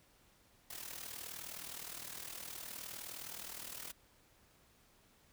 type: noise with amplitude modulation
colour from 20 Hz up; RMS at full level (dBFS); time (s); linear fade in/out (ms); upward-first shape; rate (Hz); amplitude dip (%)
white; -44; 0.7-3.92; 5; sine; 39.4; 70
effects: pink hiss -68 dBFS RMS until 5.32 s